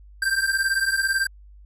square beating tone pair, 1568 / 1586 Hz, G6 / G6, 0 / +20 cents, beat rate 18 Hz, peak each -24 dBFS, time 0.22-1.27 s, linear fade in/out 5 ms, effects added 50 Hz sine -44 dBFS peak until 1.65 s + resampled to 32000 Hz

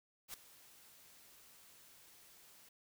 white noise with ADSR envelope, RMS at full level -45 dBFS, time 0.28-2.69 s, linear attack 58 ms, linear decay 5 ms, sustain -17 dB, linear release 5 ms, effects none

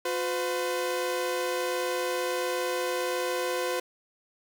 sawtooth tone pair together, 358.4 / 506.9 Hz, F4 / B4, +45 / +45 cents, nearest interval tritone, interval 600 cents, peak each -28 / -25 dBFS, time 0.05-3.8 s, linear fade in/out 5 ms, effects none

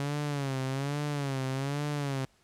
sawtooth tone with vibrato, 139.4 Hz, C#3, 10 cents sharp, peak -26 dBFS, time 0-2.25 s, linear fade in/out 0 ms, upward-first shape sine, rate 1.2 Hz, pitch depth 100 cents each way, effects pink hiss -66 dBFS RMS until 2.43 s + low-pass 10000 Hz 12 dB/octave

